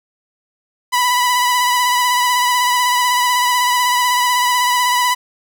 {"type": "tone with vibrato", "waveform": "sawtooth", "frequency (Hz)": 987.8, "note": "B5", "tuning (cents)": 0, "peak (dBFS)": -9, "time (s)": [0.92, 5.15], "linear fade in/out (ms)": 20, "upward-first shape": "sine", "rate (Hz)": 16, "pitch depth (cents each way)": 28, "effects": []}